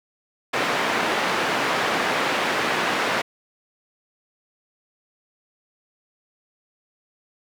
white band-pass noise, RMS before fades -23 dBFS, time 0.53-3.22 s, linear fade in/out 10 ms, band 220 to 1900 Hz, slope 12 dB/octave, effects none

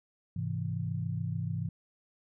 sine chord, Ab augmented, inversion none, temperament equal, 103.83 / 130.81 / 164.81 Hz, Ab2 / C3 / E3, 0 / 0 / 0 cents, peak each -35 / -36 / -35 dBFS, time 0.36-1.69 s, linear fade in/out 5 ms, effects none

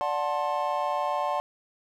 triangle chord, D dominant seventh, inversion none, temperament just, 587.3 / 734.2 / 881 / 1057.2 Hz, D5 / F#5 / A5 / C6, 0 / -14 / +2 / +18 cents, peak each -29 dBFS, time 0.01-1.4 s, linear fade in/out 0 ms, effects none

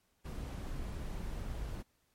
brown noise, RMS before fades -40 dBFS, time 0.24-1.83 s, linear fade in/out 20 ms, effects pink hiss -75 dBFS RMS until 2.14 s + MP3 64 kbps

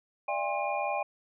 sine tone cluster, 593 / 678 / 808 / 1062 / 2424 Hz, D5 / E5 / G#5 / C6 / D#7, +17 / +49 / -48 / +25 / -46 cents, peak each -34 / -36 / -32 / -37 / -37 dBFS, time 0.28-1.03 s, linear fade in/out 5 ms, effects none

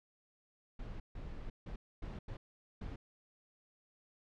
brown noise bursts at uneven times, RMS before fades -44 dBFS, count 6, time 0.79-1 / 1.15-1.5 / 1.66-1.76 / 2.02-2.19 / 2.28-2.37 / 2.81-2.96 s, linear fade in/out 5 ms, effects low-pass 4000 Hz 12 dB/octave

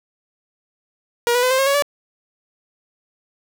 sawtooth tone with pitch steps, 475.9 / 491.3 / 507.1 / 523.5 / 540.4 / 557.8 / 575.8 Hz, A#4 / B4 / B4 / C5 / C#5 / C#5 / D5, +36 / -9 / +46 / +1 / -44 / +11 / -34 cents, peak -11 dBFS, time 1.27-1.823 s, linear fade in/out 0 ms, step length 79 ms, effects none

